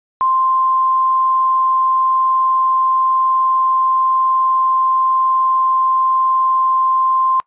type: tone with quantisation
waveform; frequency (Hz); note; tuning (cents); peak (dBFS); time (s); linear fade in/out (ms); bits
sine; 1046.5; C6; 0; -12; 0.21-7.4; 0; 7
effects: noise-tail reverb RT60 0.1 s tail -21 dB re dry + resampled to 8000 Hz